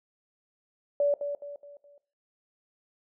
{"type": "tone with echo", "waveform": "sine", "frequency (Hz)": 575, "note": "D5", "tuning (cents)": -37, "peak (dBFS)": -21, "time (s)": [1, 1.14], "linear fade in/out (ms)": 2, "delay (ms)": 210, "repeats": 4, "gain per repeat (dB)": -8, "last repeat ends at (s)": 1.98, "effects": ["noise-tail reverb RT60 0.4 s tail -18 dB re dry"]}